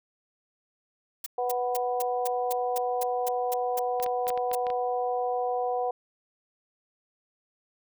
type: noise bursts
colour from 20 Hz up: blue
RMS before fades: -33 dBFS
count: 14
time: 1.24-4.552 s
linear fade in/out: 5 ms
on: 23 ms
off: 230 ms
type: harmonic tone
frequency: 246.9 Hz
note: B3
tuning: in tune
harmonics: 2 / 3 / 4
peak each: -29 / -28 / -38 dBFS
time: 1.38-5.91 s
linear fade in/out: 5 ms
type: clicks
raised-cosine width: 0.3 ms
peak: -23 dBFS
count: 8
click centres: 4 / 4.063 / 4.269 / 4.303 / 4.376 / 4.515 / 4.668 / 4.702 s
effects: none